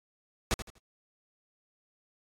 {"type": "noise with echo", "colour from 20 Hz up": "pink", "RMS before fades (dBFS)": -27, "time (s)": [0.51, 0.54], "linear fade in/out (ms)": 0, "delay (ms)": 81, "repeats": 3, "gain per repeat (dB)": -11, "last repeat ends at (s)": 0.783, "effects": ["low-pass 10000 Hz 12 dB/octave", "AAC 64 kbps"]}